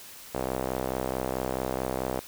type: tone with band-pass filter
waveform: sawtooth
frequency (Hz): 64.6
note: C2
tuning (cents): -21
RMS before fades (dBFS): -31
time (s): 0.34-2.2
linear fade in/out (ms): 10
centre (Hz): 600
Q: 1.4
effects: white hiss -46 dBFS RMS until 2.27 s